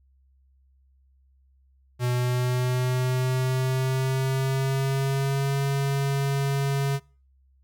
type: tone with pitch glide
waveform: square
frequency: 123.47 to 138.59 Hz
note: B2 to C#3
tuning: 0 to 0 cents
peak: -23 dBFS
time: 1.99-7 s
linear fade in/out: 50 ms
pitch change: +200 cents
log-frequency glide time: 2.12-5.56 s
effects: noise-tail reverb RT60 0.4 s tail -24 dB re dry + added 66 Hz sine -58 dBFS peak until 7.63 s